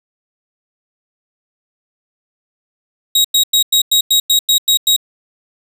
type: tone bursts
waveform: sawtooth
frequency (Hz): 3804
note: A#7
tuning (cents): +34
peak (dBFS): -6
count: 10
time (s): 3.15-4.964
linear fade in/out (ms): 5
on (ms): 95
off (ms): 96
effects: none